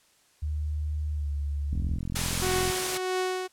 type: tone with pitch glide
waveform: sine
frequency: 75.5 to 72.01 Hz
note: D2 to D2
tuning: +48 to -33 cents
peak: -27 dBFS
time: 0.42-1.98 s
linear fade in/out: 10 ms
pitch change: -81 cents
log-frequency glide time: 1.13-1.29 s
type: click train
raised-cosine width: 5 ms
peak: -21 dBFS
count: 43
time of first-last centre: 1.73-2.7 s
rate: 43.3 Hz
type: noise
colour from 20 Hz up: white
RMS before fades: -29 dBFS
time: 2.15-2.98 s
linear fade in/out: 10 ms
type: tone with tremolo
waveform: sawtooth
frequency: 370 Hz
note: F#4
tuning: in tune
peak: -21 dBFS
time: 2.41-3.48 s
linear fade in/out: 20 ms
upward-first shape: triangle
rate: 1.6 Hz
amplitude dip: 65%
effects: white hiss -63 dBFS RMS until 3.52 s + low-pass 10000 Hz 12 dB/octave